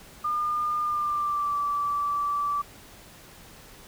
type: tone with pitch glide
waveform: sine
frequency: 1209 to 1159.8 Hz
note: D6 to D6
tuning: +50 to -22 cents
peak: -24 dBFS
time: 0.24-2.62 s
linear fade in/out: 10 ms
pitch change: -72 cents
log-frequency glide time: 0.82-1.57 s
effects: pink hiss -49 dBFS RMS until 3.87 s